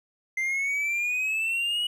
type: exponential sweep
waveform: triangle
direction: up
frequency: 2075 to 2937 Hz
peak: -23 dBFS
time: 0.37-1.87 s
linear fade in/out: 5 ms
effects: none